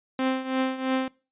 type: tone with tremolo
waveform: sawtooth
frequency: 261.6 Hz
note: C4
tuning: in tune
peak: -17 dBFS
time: 0.19-1.08 s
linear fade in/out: 2 ms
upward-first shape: triangle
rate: 3 Hz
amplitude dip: 80%
effects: noise-tail reverb RT60 0.3 s tail -21 dB re dry + resampled to 8000 Hz